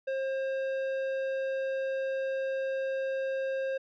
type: tone with tanh clipping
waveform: sine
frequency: 534 Hz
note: C5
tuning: 35 cents sharp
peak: -31 dBFS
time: 0.07-3.78 s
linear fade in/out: 10 ms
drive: 11 dB
effects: none